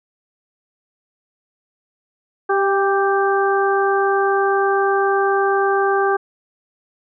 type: harmonic tone with a mistuned harmonic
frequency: 392 Hz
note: G4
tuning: in tune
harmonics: 1 / 2 / 3 / 4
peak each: -17 / -20 / -22 / -23 dBFS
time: 2.49-6.17 s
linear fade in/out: 10 ms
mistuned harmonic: 2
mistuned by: +24 cents
effects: none